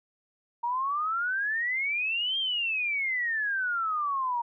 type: exponential two-way sweep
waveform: sine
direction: up then down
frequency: 932.3 to 3220 to 932.3 Hz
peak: -26 dBFS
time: 0.63-4.42 s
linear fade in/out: 10 ms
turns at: 2.38 s
effects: none